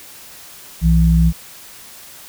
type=tone pair together; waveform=sine; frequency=61.8 / 164.99 Hz; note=B1 / E3; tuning=+2 / +2 cents; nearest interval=octave + perfect fourth; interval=1700 cents; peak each=-12 / -12 dBFS; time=0.81-1.33 s; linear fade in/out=50 ms; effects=white hiss -39 dBFS RMS until 2.28 s

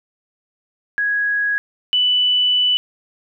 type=tone pair in turn; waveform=sine; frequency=1661.2 / 2980 Hz; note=G#6 / F#7; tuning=0 / +12 cents; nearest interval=minor seventh; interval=1012 cents; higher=second; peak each=-16 / -13 dBFS; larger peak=second; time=0.98-1.58 / 1.93-2.77 s; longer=second; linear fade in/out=0 ms; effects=none

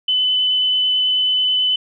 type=tone with vibrato; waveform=sine; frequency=3015 Hz; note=F#7; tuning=32 cents sharp; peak=-14 dBFS; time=0.08-1.76 s; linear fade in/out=5 ms; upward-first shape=triangle; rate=9.2 Hz; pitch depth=8 cents each way; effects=none

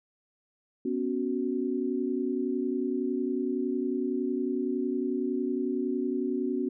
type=chord; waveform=sine; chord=B suspended second; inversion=none; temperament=just; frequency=246.9 / 277.8 / 370.4 Hz; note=B3 / C#4 / F#4; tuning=0 / +4 / +2 cents; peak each=-31 dBFS; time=0.85-6.69 s; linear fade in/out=5 ms; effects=none

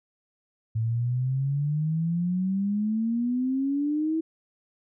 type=exponential sweep; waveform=sine; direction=up; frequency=110 to 325.7 Hz; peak=-23 dBFS; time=0.75-4.21 s; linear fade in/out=10 ms; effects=none

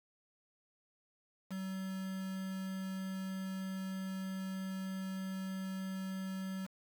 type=tone with quantisation; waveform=triangle; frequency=190.1 Hz; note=F#3; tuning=47 cents sharp; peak=-36 dBFS; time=1.5-6.67 s; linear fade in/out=20 ms; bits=8; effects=none

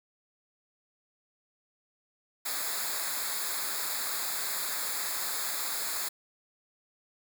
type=noise with comb filter; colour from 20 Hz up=white; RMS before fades=-33 dBFS; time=2.45-6.09 s; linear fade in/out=10 ms; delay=0.34 ms; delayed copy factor=-0.85; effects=none

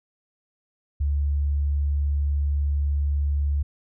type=tone; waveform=sine; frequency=71.8 Hz; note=D2; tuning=39 cents flat; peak=-20 dBFS; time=1-3.63 s; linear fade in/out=10 ms; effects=none

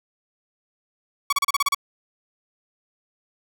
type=tone bursts; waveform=sawtooth; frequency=1125 Hz; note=C#6; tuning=25 cents sharp; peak=-14 dBFS; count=8; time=1.3-1.747 s; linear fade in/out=5 ms; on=27 ms; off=33 ms; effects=none

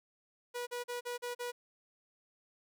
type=tone bursts; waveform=sawtooth; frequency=486.1 Hz; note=B4; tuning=28 cents flat; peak=-33 dBFS; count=6; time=0.54-1.52 s; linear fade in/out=20 ms; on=130 ms; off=40 ms; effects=none

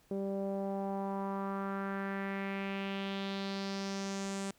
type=tone with low-pass filter sweep; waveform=sawtooth; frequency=196 Hz; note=G3; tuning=in tune; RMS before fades=-37 dBFS; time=0.11-4.51 s; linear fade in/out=2 ms; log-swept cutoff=480 to 8200 Hz; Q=2.9; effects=pink hiss -67 dBFS RMS until 4.58 s

